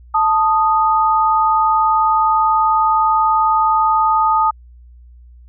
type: tone pair together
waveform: sine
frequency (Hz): 880 / 1241.4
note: A5 / D#6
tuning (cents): 0 / -4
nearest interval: tritone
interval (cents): 596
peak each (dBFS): -14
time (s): 0.14-4.51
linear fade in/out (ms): 10
effects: added 60 Hz sine -39 dBFS peak until 5.48 s